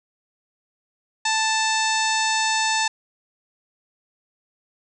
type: harmonic tone with a mistuned harmonic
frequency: 880 Hz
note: A5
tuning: in tune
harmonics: 1 / 2 / 3 / 4 / 5 / 6 / 7 / 8 / 9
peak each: -23 / -26 / -28 / -29 / -30 / -31 / -31 / -32 / -33 dBFS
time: 1.25-2.88 s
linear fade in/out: 5 ms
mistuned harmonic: 4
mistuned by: +54 cents
effects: none